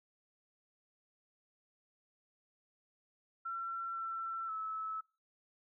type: tone with pitch steps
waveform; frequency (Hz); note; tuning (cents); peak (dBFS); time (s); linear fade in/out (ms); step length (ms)
sine; 1354 / 1343 / 1302; E6 / E6 / E6; +46 / +32 / -22; -37; 3.45-5.01; 10; 520
effects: noise-tail reverb RT60 0.4 s tail -25 dB re dry